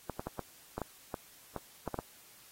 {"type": "clicks", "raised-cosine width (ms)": 1, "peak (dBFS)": -22, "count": 11, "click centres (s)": [0.097, 0.195, 0.27, 0.393, 0.78, 0.817, 1.142, 1.563, 1.877, 1.943, 1.989], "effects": ["white hiss -58 dBFS RMS until 2.51 s", "AAC 48 kbps"]}